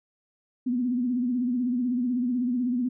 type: tone with vibrato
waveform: sine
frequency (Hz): 246.9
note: B3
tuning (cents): 0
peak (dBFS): -23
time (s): 0.66-2.89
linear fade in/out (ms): 10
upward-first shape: sine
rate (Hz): 16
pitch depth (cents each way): 80
effects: none